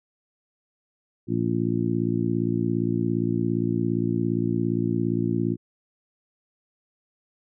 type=harmonic tone; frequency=57.4 Hz; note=A#1; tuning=26 cents flat; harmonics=2 / 3 / 4 / 5 / 6; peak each=-28 / -28 / -28 / -28 / -28 dBFS; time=1.27-5.57 s; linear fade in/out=50 ms; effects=none